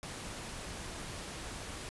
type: noise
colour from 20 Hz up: pink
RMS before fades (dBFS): -43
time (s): 0.03-1.89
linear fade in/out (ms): 0
effects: resampled to 24000 Hz